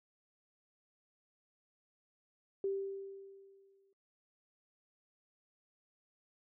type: tone with exponential decay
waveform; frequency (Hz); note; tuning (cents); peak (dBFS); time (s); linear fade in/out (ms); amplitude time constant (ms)
sine; 391.6; G4; -2; -31; 2.64-3.93; 2; 280
effects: noise-tail reverb RT60 0.3 s tail -26 dB re dry